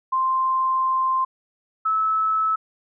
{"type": "tone pair in turn", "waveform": "sine", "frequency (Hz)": [1046.5, 1301.7], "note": ["C6", "E6"], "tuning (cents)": [0, -22], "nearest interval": "major third", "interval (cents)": 378, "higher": "second", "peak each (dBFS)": -18, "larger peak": "neither", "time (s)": [[0.12, 1.25], [1.85, 2.56]], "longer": "first", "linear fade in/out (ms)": 10, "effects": []}